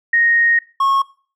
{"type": "tone pair in turn", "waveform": ["sine", "triangle"], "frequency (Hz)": [1864.7, 1092.5], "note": ["A#6", "C#6"], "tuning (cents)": [0, -26], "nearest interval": "major sixth", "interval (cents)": 926, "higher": "first", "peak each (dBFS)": -11, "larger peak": "neither", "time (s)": [[0.13, 0.59], [0.8, 1.02]], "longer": "first", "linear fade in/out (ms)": 5, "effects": ["noise-tail reverb RT60 0.4 s tail -20 dB re dry"]}